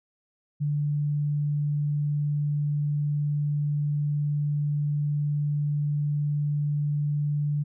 sine tone, 146.83 Hz, D3, in tune, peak -23 dBFS, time 0.6-7.64 s, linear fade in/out 20 ms, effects none

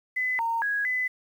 sine tone with pitch steps, 2013 / 919 / 1657 / 2009 Hz, B6 / A#5 / G#6 / B6, +33 / -25 / -4 / +29 cents, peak -24 dBFS, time 0.16-1.08 s, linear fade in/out 10 ms, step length 230 ms, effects 9-bit

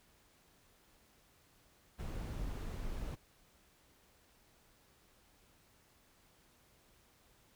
brown noise, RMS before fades -41 dBFS, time 1.98-3.16 s, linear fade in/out 20 ms, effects pink hiss -68 dBFS RMS until 7.55 s

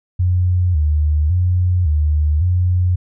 sine tone with vibrato, 82.41 Hz, E2, in tune, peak -12 dBFS, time 0.19-2.96 s, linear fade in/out 10 ms, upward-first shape square, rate 0.9 Hz, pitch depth 150 cents each way, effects none

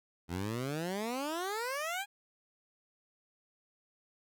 15% pulse exponential sweep, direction up, 82.6 to 830.6 Hz, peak -28 dBFS, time 0.28-2.06 s, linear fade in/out 50 ms, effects none

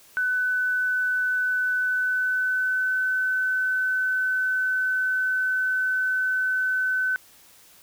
sine tone with pitch glide, 1501 to 1514.9 Hz, F#6 to F#6, +24 to +40 cents, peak -21 dBFS, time 0.17-7.16 s, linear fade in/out 0 ms, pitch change +16 cents, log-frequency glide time 1.81-2.95 s, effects white hiss -53 dBFS RMS until 7.82 s

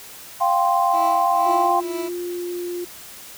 sine chord, F suspended second, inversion none, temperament just, 698.5 / 785.8 / 1047.7 Hz, F5 / G5 / C6, 0 / +4 / +2 cents, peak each -20 dBFS, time 0.4-1.81 s, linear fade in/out 20 ms
20% pulse tone with tremolo, 329.6 Hz, E4, in tune, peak -23 dBFS, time 0.93-2.09 s, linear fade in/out 10 ms, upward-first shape triangle, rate 2.1 Hz, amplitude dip 95%
sine tone with pitch glide, 349.2 to 352.2 Hz, F4 to F4, 0 to +15 cents, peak -25 dBFS, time 1.46-2.85 s, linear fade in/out 10 ms, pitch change +15 cents, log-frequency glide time 1.78-2.14 s
effects white hiss -40 dBFS RMS until 3.37 s

